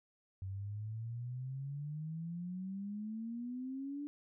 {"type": "exponential sweep", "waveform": "sine", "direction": "up", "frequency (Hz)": [94, 293.7], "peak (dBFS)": -39, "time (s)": [0.42, 4.07], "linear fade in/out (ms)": 0, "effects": []}